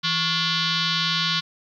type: tone with frequency modulation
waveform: sine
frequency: 164.81 Hz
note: E3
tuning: in tune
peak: -20 dBFS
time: 0.03-1.41 s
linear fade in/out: 20 ms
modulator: 634 Hz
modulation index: 7
effects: 10-bit